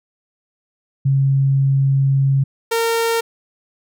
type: tone pair in turn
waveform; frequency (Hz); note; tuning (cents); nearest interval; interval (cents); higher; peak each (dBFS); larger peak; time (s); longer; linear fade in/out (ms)
sine / sawtooth; 136.5 / 459.1; C#3 / A#4; -26 / -26; octave + major sixth; 2100; second; -12; neither; 1.05-2.44 / 2.71-3.21; first; 10
effects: none